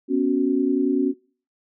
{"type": "chord", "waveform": "sine", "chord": "B suspended second", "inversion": "none", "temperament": "equal", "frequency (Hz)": [246.9, 277.2, 370], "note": ["B3", "C#4", "F#4"], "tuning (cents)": [0, 0, 0], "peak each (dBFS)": [-24, -20, -23], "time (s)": [0.08, 1.14], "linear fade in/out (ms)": 50, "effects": ["noise-tail reverb RT60 0.4 s tail -22 dB re dry"]}